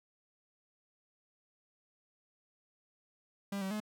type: tone with pitch steps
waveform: 45% pulse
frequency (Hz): 199.1 / 191.5 / 212.5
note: G3 / G3 / G#3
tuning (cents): +27 / -40 / +40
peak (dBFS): -35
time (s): 3.52-3.802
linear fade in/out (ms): 5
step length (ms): 94
effects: none